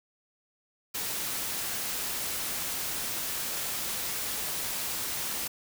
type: noise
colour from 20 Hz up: white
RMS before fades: -33 dBFS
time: 0.94-5.48 s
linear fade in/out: 10 ms
effects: none